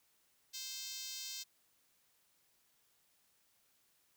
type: tone with high-pass filter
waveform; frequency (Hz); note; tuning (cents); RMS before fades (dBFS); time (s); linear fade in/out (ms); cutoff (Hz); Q
5% pulse; 523.3; C5; 0; -45; 0.53-1.44; 20; 4400; 1
effects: white hiss -74 dBFS RMS until 4.16 s